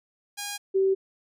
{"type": "tone pair in turn", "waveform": ["5% pulse", "sine"], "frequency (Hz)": [816, 385.1], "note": ["G#5", "G4"], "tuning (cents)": [-31, -31], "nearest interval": "octave + minor second", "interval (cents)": 1300, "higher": "first", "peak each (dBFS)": [-20, -19], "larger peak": "second", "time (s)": [[0.37, 0.58], [0.74, 0.95]], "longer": "neither", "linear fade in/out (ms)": 20, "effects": []}